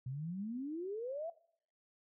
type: exponential sweep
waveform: sine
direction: up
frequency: 123.47 to 689 Hz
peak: -38 dBFS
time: 0.06-1.3 s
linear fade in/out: 5 ms
effects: noise-tail reverb RT60 0.6 s tail -20 dB re dry